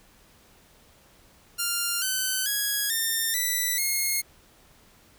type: tone with pitch steps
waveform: 5% pulse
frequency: 1396.9 / 1523.3 / 1661.2 / 1811.6 / 1975.5 / 2154 Hz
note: F6 / F#6 / G#6 / A#6 / B6 / C7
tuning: 0 / +50 / 0 / -50 / 0 / +50 cents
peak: -14 dBFS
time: 1.58-4.22 s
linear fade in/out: 20 ms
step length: 440 ms
effects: pink hiss -57 dBFS RMS until 5.18 s